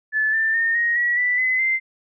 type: tone with pitch steps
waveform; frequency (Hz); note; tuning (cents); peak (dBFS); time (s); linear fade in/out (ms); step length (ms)
sine; 1735 / 1780.7 / 1827.6 / 1875.7 / 1925.1 / 1975.8 / 2028 / 2081; A6 / A6 / A#6 / A#6 / B6 / B6 / B6 / C7; -25 / +20 / -35 / +10 / -45 / 0 / +45 / -10; -17; 0.12-1.8; 50; 210
effects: none